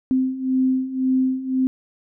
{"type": "beating tone pair", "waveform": "sine", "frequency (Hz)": [258.7, 260.6], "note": ["C4", "C4"], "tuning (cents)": [-19, -7], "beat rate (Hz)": 1.9, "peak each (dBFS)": [-23, -19], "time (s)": [0.11, 1.67], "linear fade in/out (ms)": 0, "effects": []}